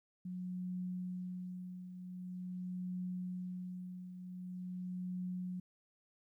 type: tone with tremolo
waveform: sine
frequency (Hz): 181.7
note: F#3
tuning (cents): -31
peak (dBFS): -37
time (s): 0.25-5.6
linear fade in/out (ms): 5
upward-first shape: triangle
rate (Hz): 0.45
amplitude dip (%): 65
effects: 13-bit